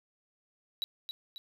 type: tone with echo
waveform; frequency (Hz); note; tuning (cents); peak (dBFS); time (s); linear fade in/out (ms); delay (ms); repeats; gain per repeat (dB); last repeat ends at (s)
triangle; 3908; B7; -19; -29; 0.82-0.84; 0; 270; 2; -6; 1.38
effects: none